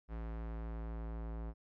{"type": "tone with low-pass filter sweep", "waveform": "square", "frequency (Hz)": 56, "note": "A1", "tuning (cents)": 31, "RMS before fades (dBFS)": -42, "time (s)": [0.08, 1.54], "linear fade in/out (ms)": 50, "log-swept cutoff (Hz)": [1700, 1100], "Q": 0.84, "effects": []}